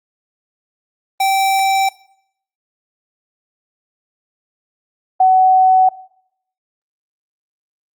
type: tone pair in turn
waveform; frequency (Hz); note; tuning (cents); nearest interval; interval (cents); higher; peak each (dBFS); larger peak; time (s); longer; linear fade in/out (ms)
square / sine; 776 / 750.4; G5 / F#5; -18 / +24; minor second; 58; first; -13 / -7; second; 1.2-1.89 / 5.2-5.89; neither; 5
effects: noise-tail reverb RT60 0.7 s tail -21 dB re dry + Opus 24 kbps